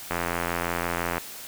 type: click train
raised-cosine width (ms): 0.5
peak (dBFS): -11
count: 93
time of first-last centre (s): 0.11-1.181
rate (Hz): 85.9
effects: white hiss -40 dBFS RMS until 1.47 s